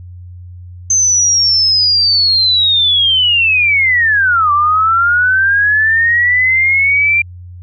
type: linear two-way sweep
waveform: sine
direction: down then up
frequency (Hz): 6272 to 1157 to 2377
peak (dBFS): -8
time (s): 0.9-7.22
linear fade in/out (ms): 5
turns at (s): 4.52
effects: added 89 Hz sine -29 dBFS peak until 7.62 s